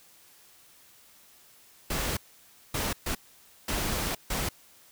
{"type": "noise bursts at uneven times", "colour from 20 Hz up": "pink", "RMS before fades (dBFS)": -30, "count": 5, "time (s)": [[1.9, 2.17], [2.74, 2.93], [3.06, 3.15], [3.68, 4.15], [4.3, 4.49]], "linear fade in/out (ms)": 5, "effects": ["white hiss -57 dBFS RMS until 4.91 s"]}